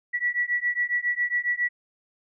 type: beating tone pair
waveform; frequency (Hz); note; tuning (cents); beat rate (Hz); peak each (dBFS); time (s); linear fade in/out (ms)
sine; 1941 / 1948.3; B6 / B6; -31 / -24; 7.3; -26; 0.13-1.69; 20
effects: none